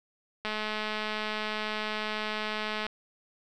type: click train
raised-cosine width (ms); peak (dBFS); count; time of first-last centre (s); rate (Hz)
0.3; -17; 518; 0.45-2.866; 214
effects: none

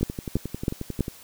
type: two click trains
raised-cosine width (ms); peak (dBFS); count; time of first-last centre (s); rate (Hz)
3; -9 / -17; 4 / 13; 0.03-1.007 / 0.01-1.081; 3.07 / 11.2
effects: white hiss -48 dBFS RMS until 1.23 s

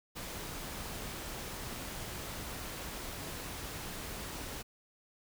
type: noise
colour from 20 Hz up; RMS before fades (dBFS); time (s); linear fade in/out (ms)
pink; -42; 0.15-4.63; 20
effects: none

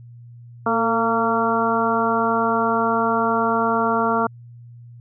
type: harmonic tone with a mistuned harmonic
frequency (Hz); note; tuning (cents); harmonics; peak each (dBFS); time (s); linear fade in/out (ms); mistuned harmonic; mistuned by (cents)
229; A#3; -31; 1 / 2 / 3 / 4 / 5 / 6; -24 / -24 / -24 / -24 / -24 / -24; 0.66-4.27; 5; 2; -32
effects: added 119 Hz sine -39 dBFS peak until 5 s

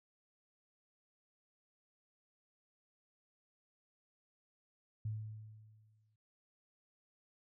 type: tone with exponential decay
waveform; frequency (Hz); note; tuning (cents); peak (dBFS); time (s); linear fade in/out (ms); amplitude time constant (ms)
sine; 108.2; A2; -29; -35; 5.05-6.16; 5; 240
effects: noise-tail reverb RT60 1.0 s tail -26 dB re dry

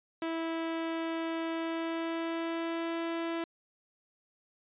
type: tone with pitch glide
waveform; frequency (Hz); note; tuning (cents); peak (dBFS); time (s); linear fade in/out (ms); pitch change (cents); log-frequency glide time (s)
sawtooth; 328 to 332.8; E4 to E4; -9 to +17; -28; 0.22-3.44; 2; +26; 1.52-2.98
effects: resampled to 8000 Hz

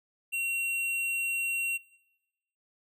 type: tone with hard clipping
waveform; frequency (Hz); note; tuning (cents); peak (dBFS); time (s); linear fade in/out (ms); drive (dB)
sine; 2740; F7; -34; -30; 0.32-1.78; 20; 12
effects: noise-tail reverb RT60 1.0 s tail -21 dB re dry

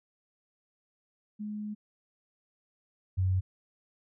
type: tone pair in turn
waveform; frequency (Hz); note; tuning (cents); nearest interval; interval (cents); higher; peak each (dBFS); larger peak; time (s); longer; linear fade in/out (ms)
sine; 210.3 / 93.33; G#3 / F#2; +22 / +15; octave + major second; 1407; first; -34 / -24; second; 1.39-1.75 / 3.17-3.41; first; 20
effects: none

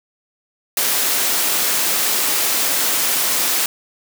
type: high-pass noise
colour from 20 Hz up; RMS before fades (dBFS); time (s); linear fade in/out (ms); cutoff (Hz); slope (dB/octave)
white; -18; 0.77-3.66; 2; 240; 12
effects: none

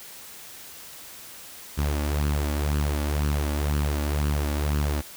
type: tone with flanger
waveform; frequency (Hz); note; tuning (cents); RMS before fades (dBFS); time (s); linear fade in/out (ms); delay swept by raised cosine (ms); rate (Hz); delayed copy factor
sawtooth; 73.42; D2; 0; -25; 1.77-5.02; 20; 0.67 to 3.57; 2; +0.55
effects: white hiss -43 dBFS RMS until 5.16 s

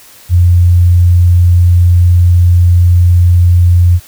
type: tone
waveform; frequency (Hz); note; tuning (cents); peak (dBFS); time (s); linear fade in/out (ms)
sine; 87.9; F2; +12; -3; 0.29-4; 50
effects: white hiss -38 dBFS RMS until 4.07 s

